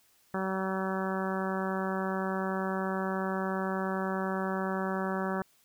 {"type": "harmonic tone", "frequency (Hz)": 190.2, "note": "F#3", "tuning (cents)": 48, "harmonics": [1, 2, 3, 4, 5, 6, 7, 8, 9], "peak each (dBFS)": [-33, -36, -38, -39, -40, -41, -41, -42, -43], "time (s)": [0.34, 5.42], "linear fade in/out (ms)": 2, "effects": ["white hiss -66 dBFS RMS until 5.64 s"]}